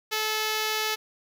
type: tone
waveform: 5% pulse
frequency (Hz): 433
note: A4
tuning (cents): -28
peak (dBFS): -14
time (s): 0.11-0.96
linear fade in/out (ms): 20
effects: none